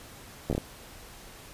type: slowing click train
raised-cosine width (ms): 2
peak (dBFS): -15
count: 5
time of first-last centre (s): 0.5-0.58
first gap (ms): 12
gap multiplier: 1.35
effects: pink hiss -48 dBFS RMS until 1.53 s + resampled to 32000 Hz